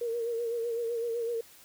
sine tone with vibrato, 466.2 Hz, A#4, in tune, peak -29 dBFS, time 0.01-1.41 s, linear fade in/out 5 ms, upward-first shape sine, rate 7.9 Hz, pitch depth 48 cents each way, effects white hiss -55 dBFS RMS until 1.64 s

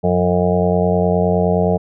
harmonic tone with a mistuned harmonic, 89.7 Hz, F2, 47 cents sharp, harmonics 1 / 2 / 4 / 5 / 6 / 7 / 8 / 9, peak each -22 / -17 / -28 / -18 / -26 / -20 / -24 / -27 dBFS, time 0.03-1.78 s, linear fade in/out 20 ms, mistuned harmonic 1, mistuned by +51 cents, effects none

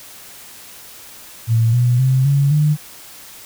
sine tone with pitch steps, 114 / 122.18 / 130.95 / 140.35 / 150.42 Hz, A#2 / B2 / C3 / C#3 / D3, -38 / -18 / +2 / +22 / +42 cents, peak -11 dBFS, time 1.47-2.77 s, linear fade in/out 50 ms, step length 260 ms, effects white hiss -39 dBFS RMS until 3.45 s

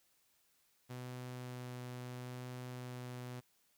sawtooth tone with vibrato, 124.9 Hz, B2, 20 cents sharp, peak -40 dBFS, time 0.89-3.41 s, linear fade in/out 20 ms, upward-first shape sine, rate 0.75 Hz, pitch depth 8 cents each way, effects white hiss -74 dBFS RMS until 3.77 s

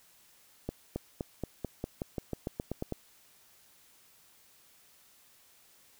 accelerating click train, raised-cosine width 2 ms, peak -20 dBFS, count 14, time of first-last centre 0.69-2.923 s, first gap 270 ms, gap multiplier 0.92, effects white hiss -62 dBFS RMS until 5.99 s

